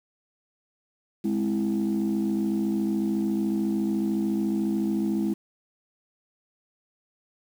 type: chord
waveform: sine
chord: Ab augmented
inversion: none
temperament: equal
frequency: 207.7 / 261.6 / 329.6 Hz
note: Ab3 / C4 / E4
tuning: 0 / 0 / 0 cents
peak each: -24 / -30 / -26 dBFS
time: 1.24-5.34 s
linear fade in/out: 10 ms
effects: tanh soft clip ceiling -18 dBFS + 8-bit